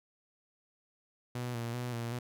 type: tone with vibrato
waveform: sawtooth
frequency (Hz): 120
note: B2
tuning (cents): -49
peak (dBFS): -31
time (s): 1.35-2.19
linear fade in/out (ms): 5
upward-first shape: square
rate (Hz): 2.6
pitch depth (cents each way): 39
effects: none